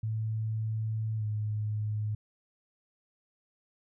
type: tone with pitch glide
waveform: sine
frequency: 110 to 106.44 Hz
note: A2 to G#2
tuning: 0 to +43 cents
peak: -29 dBFS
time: 0.03-2.15 s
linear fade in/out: 5 ms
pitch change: -57 cents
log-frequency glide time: 1.17-1.24 s
effects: none